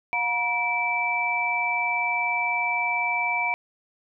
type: tone cluster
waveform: sine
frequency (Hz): 717 / 954 / 2322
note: F5 / A#5 / D7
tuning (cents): +45 / +40 / -20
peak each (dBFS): -30 / -28 / -24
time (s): 0.13-3.54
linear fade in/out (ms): 0
effects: none